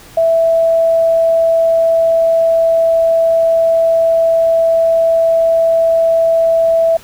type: tone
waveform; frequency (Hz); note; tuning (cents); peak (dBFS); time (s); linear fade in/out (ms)
sine; 659.3; E5; 0; -8; 0.17-6.97; 5
effects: pink hiss -39 dBFS RMS until 7.03 s